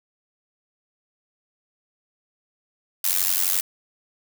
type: noise with amplitude modulation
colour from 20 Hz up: blue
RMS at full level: -18 dBFS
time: 3.04-3.61 s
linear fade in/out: 5 ms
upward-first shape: sine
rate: 91.7 Hz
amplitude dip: 95%
effects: none